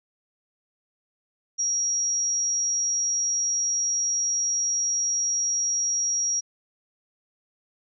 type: tone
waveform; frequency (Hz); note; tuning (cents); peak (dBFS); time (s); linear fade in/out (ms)
sine; 5670; F8; +25; -22; 1.58-6.41; 20
effects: none